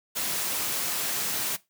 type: noise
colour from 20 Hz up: white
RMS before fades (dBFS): -29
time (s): 0.15-1.57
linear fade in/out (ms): 20
effects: noise-tail reverb RT60 0.2 s tail -18 dB re dry + high-pass 100 Hz 12 dB/octave